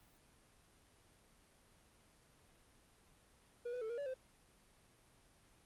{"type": "tone with pitch steps", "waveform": "triangle", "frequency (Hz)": [481.2, 496.7, 440.8, 472.8, 570, 519], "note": ["B4", "B4", "A4", "A#4", "C#5", "C5"], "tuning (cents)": [-45, 10, 3, 24, 48, -14], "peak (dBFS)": -38, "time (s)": [3.65, 4.142], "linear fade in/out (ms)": 10, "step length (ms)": 82, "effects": ["pink hiss -68 dBFS RMS until 5.65 s", "Opus 32 kbps"]}